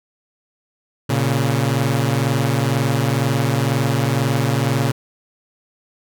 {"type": "tone pair together", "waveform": "sawtooth", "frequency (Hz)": [116.54, 138.59], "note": ["A#2", "C#3"], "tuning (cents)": [0, 0], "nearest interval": "minor third", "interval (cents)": 300, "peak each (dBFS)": -15, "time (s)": [1.09, 4.92], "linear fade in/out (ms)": 10, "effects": []}